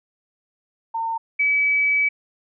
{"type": "tone pair in turn", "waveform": "sine", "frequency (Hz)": [908, 2288], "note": ["A#5", "D7"], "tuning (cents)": [-46, -46], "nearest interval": "octave + major third", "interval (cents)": 1600, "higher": "second", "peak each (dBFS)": [-22, -16], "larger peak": "second", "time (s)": [[0.94, 1.18], [1.39, 2.09]], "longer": "second", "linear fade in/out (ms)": 10, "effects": []}